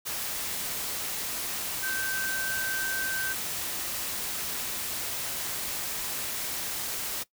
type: tone in noise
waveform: sine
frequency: 1550 Hz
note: G6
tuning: 20 cents flat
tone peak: -30 dBFS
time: 1.82-3.34 s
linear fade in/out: 20 ms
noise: white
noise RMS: -33 dBFS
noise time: 0.05-7.24 s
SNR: 0 dB
effects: noise-tail reverb RT60 0.1 s tail -19 dB re dry